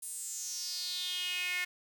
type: tone with high-pass filter sweep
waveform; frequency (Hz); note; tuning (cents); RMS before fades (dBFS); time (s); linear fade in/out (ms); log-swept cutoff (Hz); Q
sawtooth; 360; F#4; -47; -37; 0.02-1.65; 10; 9600 to 2000; 5
effects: 10-bit